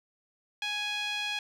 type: tone with band-pass filter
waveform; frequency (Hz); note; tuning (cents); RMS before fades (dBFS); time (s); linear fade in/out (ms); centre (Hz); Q
sawtooth; 832; G#5; +3; -33; 0.62-1.39; 2; 3000; 2.7
effects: none